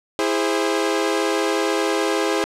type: chord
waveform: sawtooth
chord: E augmented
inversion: none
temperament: equal with one note detuned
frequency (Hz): 329.6 / 409.6 / 523.3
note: E4 / G#4 / B#4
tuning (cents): 0 / -24 / 0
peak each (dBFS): -19 / -18 / -21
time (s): 0.19-2.44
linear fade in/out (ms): 0
effects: low-pass 9000 Hz 12 dB/octave